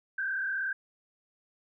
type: tone with frequency modulation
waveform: sine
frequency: 1568 Hz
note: G6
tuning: in tune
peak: -29 dBFS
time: 0.18-0.73 s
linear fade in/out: 5 ms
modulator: 36.8 Hz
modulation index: 1.5
effects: none